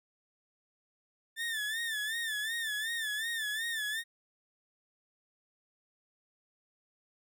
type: tone with vibrato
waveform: 30% pulse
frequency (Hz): 1773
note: A6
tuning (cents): +13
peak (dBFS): -30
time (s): 1.36-4.04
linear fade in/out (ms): 50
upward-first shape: sine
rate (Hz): 2.7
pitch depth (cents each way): 92
effects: none